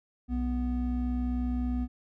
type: tone pair together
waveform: triangle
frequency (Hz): 61.73 / 246.9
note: B1 / B3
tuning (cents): 0 / 0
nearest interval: 2 octaves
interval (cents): 2400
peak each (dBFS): -28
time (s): 0.28-1.88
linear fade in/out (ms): 50
effects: none